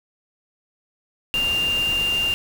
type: tone in noise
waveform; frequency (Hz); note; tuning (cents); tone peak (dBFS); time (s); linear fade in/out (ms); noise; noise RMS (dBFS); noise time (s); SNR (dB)
sine; 2794; F7; 0; -19; 1.34-2.34; 0; pink; -32; 1.34-2.34; +10
effects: none